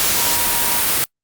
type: tone in noise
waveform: sine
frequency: 951 Hz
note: A#5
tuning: 34 cents sharp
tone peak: -27 dBFS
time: 0.17-0.82 s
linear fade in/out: 0 ms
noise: white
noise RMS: -17 dBFS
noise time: 0-1.04 s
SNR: -13 dB
effects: noise-tail reverb RT60 0.1 s tail -26 dB re dry + Opus 48 kbps